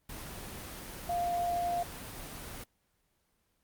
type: tone in noise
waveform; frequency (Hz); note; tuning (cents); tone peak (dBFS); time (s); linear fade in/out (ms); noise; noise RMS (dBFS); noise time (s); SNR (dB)
sine; 698.5; F5; 0; -29; 1.09-1.83; 5; pink; -43; 0.09-2.64; +11
effects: pink hiss -75 dBFS RMS until 3.63 s + Opus 24 kbps